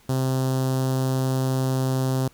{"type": "tone with notch filter", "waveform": "sawtooth", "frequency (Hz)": 131.1, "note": "C3", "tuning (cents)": 4, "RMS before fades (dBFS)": -23, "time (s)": [0.09, 2.28], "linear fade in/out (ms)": 5, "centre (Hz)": 2200, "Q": 0.67, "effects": ["pink hiss -56 dBFS RMS until 2.33 s"]}